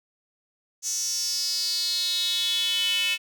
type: tone with high-pass filter sweep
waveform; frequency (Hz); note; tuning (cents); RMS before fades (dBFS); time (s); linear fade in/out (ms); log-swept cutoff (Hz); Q
square; 200; G3; +35; -26; 0.82-3.18; 50; 6300 to 2700; 7
effects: none